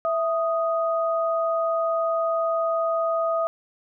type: tone pair together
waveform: sine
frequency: 659.3 / 1244.6 Hz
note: E5 / D#6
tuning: 0 / 0 cents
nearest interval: major seventh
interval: 1100 cents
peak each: -22 / -26 dBFS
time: 0.05-3.47 s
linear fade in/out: 0 ms
effects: none